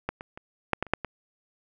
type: clicks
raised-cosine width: 0.5 ms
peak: -13 / -23 / -26 / -7 / -12 / -29 / -6 / -17 dBFS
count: 8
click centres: 0.09 / 0.209 / 0.375 / 0.733 / 0.826 / 0.867 / 0.936 / 1.047 s
effects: none